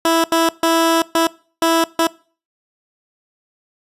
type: tone bursts at uneven times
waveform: 15% pulse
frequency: 329.6 Hz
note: E4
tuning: in tune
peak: -6 dBFS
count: 6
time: 0.05-0.24 / 0.32-0.49 / 0.63-1.02 / 1.15-1.27 / 1.62-1.84 / 1.99-2.07 s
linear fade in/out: 2 ms
effects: noise-tail reverb RT60 0.4 s tail -22 dB re dry + resampled to 32000 Hz